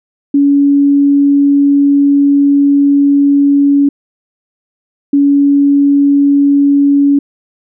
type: tone bursts at uneven times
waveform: sine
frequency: 282.6 Hz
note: C#4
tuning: 34 cents sharp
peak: -5 dBFS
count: 2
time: 0.34-3.89 / 5.13-7.19 s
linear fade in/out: 5 ms
effects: none